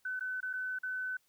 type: tone with dropouts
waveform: sine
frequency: 1511 Hz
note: F#6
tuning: 36 cents sharp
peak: -34 dBFS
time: 0.05-1.17 s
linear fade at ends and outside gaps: 5 ms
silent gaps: 0.195-0.207 / 0.405-0.428 / 0.531-0.535 / 0.788-0.832 s
effects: white hiss -73 dBFS RMS until 1.28 s